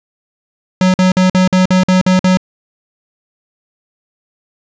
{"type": "tone bursts", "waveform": "square", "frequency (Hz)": 185, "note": "F#3", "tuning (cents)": 0, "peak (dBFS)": -8, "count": 9, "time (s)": [0.81, 2.372], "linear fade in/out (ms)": 2, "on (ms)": 130, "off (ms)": 49, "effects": ["resampled to 16000 Hz", "8-bit"]}